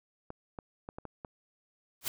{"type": "clicks", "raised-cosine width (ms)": 1, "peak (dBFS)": -27, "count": 6, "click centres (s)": [0.304, 0.588, 0.889, 0.985, 1.053, 1.248]}
{"type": "noise with exponential growth", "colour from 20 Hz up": "white", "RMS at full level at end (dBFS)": -28, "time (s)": [2.01, 2.08], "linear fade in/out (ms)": 1, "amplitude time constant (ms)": 15}
{"effects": []}